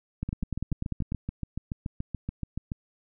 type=two click trains; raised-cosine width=5 ms; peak=-19 / -17 dBFS; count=18 / 10; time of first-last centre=0.29-2.719 / 0.23-1.121 s; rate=7 / 10.1 Hz; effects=none